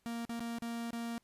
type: tone with dropouts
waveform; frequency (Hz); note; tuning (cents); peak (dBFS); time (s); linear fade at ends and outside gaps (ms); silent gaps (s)
45% pulse; 233.1; A#3; 0; -37; 0.06-1.18; 0; 0.251-0.294 / 0.395-0.405 / 0.585-0.622 / 0.906-0.931
effects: pink hiss -75 dBFS RMS until 1.23 s + resampled to 32000 Hz